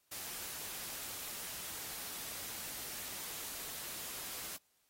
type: noise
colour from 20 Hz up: white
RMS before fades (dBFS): -44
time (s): 0.11-4.57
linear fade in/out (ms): 10
effects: white hiss -75 dBFS RMS until 4.89 s + AAC 48 kbps